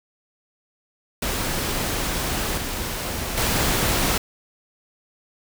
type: noise with level steps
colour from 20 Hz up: pink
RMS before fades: -25 / -28 / -21 dBFS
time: 1.22-4.18 s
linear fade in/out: 5 ms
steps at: 2.57 / 3.37 s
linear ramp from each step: 10 ms
effects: none